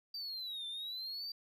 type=exponential two-way sweep; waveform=sine; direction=down then up; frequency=4695 to 3538 to 4695 Hz; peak=-37 dBFS; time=0.14-1.32 s; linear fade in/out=5 ms; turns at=0.67 s; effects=tanh soft clip ceiling -39 dBFS